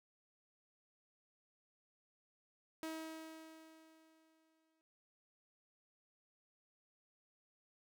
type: tone with exponential decay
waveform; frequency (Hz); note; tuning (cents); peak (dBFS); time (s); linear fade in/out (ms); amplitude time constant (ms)
sawtooth; 319.6; D#4; +47; -37; 2.83-4.81; 0; 430
effects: noise-tail reverb RT60 0.1 s tail -25 dB re dry